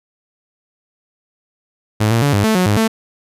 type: tone with pitch steps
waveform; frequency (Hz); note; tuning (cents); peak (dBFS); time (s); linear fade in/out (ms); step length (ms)
sawtooth; 107.4 / 115.3 / 143 / 101.2 / 219.5 / 182.5 / 103.6 / 222.5; A2 / A#2 / D3 / G#2 / A3 / F#3 / G#2 / A3; -41 / -19 / -46 / -44 / -4 / -24 / -4 / +20; -8; 2-2.88; 10; 110
effects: resampled to 32000 Hz